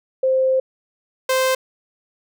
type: tone pair in turn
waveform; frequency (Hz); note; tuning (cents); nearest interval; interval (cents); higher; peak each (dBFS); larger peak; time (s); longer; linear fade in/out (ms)
sine / sawtooth; 523.3 / 520.6; C5 / C5; 0 / -9; unison; 9; first; -14 / -12; second; 0.23-0.6 / 1.29-1.55; first; 5
effects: none